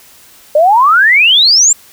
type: exponential sweep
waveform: sine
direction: up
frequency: 577 to 7580 Hz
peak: -4 dBFS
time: 0.55-1.73 s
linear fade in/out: 5 ms
effects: white hiss -41 dBFS RMS until 1.92 s